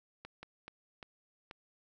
slowing click train, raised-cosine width 0.3 ms, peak -30 dBFS, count 5, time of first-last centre 0.25-1.511 s, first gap 180 ms, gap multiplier 1.39, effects none

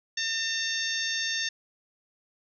harmonic tone, 905 Hz, A5, 48 cents sharp, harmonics 2 / 3 / 4 / 5 / 6 / 7, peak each -32 / -37 / -33 / -38 / -34 / -36 dBFS, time 0.17-1.49 s, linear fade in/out 5 ms, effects none

